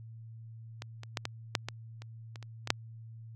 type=clicks; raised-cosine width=0.2 ms; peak=-22 / -27 / -14 / -16 / -9 / -18 / -30 / -28 / -30 / -19 / -6 dBFS; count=11; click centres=0.821 / 1.034 / 1.172 / 1.254 / 1.552 / 1.686 / 2.02 / 2.358 / 2.427 / 2.674 / 2.704 s; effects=added 113 Hz sine -45 dBFS peak until 3.35 s + AAC 48 kbps